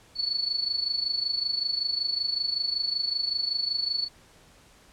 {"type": "tone with amplitude modulation", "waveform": "sine", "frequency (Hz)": 4435, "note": "C#8", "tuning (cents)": 0, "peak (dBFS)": -22, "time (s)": [0.15, 4.09], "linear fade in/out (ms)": 50, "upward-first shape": "sine", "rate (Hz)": 25.3, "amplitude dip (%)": 75, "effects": ["pink hiss -56 dBFS RMS until 4.92 s", "low-pass 10000 Hz 12 dB/octave"]}